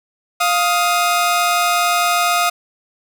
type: tone pair together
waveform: sawtooth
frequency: 700.9 / 1251 Hz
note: F5 / D#6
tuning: +6 / +9 cents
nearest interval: minor seventh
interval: 1003 cents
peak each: -13 dBFS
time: 0.4-2.5 s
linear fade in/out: 10 ms
effects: none